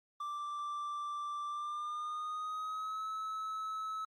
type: tone with pitch glide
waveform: triangle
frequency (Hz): 1174.7 to 1295.9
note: D6 to E6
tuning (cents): 0 to -30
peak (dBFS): -35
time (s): 0.2-4.05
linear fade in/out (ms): 5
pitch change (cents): +170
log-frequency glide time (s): 1.47-3.07
effects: Opus 32 kbps